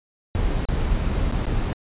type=noise with dropouts; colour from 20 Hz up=brown; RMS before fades=-22 dBFS; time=0.35-1.73 s; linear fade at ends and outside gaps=0 ms; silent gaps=0.653-0.687 / 1.314-1.324 / 1.455-1.467 s; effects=resampled to 8000 Hz